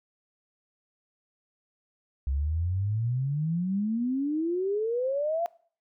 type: exponential sweep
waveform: sine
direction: up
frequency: 65.41 to 698.5 Hz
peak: -25 dBFS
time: 2.27-5.46 s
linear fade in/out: 0 ms
effects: noise-tail reverb RT60 0.5 s tail -22 dB re dry